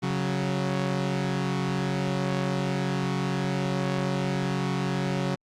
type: tone pair together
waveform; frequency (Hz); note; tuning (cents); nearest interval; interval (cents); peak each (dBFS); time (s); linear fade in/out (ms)
sawtooth; 138.59 / 185; C#3 / F#3; 0 / 0; perfect fourth; 500; -24; 0.02-5.36; 20
effects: low-pass 6000 Hz 12 dB/octave + Opus 48 kbps